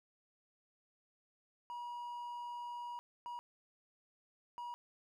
triangle tone bursts at uneven times, 961 Hz, B5, 48 cents flat, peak -40 dBFS, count 3, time 1.7-2.99 / 3.26-3.39 / 4.58-4.74 s, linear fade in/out 0 ms, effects none

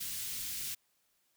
white band-stop noise, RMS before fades -39 dBFS, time 0-0.75 s, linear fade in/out 10 ms, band 170 to 2500 Hz, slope 12 dB/octave, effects white hiss -75 dBFS RMS until 1.36 s

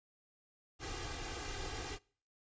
pink noise with comb filter, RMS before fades -42 dBFS, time 0.79-1.99 s, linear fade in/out 50 ms, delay 2.5 ms, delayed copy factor +0.9, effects noise-tail reverb RT60 0.5 s tail -25 dB re dry + resampled to 16000 Hz

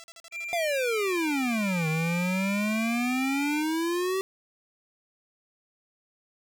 5% pulse tone bursts, 667 Hz, E5, 20 cents sharp, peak -34 dBFS, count 7, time 0-0.525 s, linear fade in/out 0 ms, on 39 ms, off 42 ms
triangle tone, 2375 Hz, D7, 19 cents sharp, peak -31 dBFS, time 0.31-3.64 s, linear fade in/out 50 ms
square exponential two-way sweep, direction down then up, 709 to 155.56 to 387 Hz, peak -26 dBFS, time 0.53-4.21 s, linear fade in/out 0 ms, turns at 1.88 s
effects none

